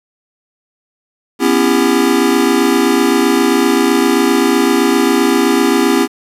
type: chord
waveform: square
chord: C# half-diminished seventh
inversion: third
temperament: just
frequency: 249.5 / 277.2 / 332.6 / 399.1 Hz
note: B3 / C#4 / E4 / G4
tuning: +18 / 0 / +16 / +31 cents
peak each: -16 dBFS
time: 1.39-6.08 s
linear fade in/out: 50 ms
effects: resampled to 32000 Hz + 7-bit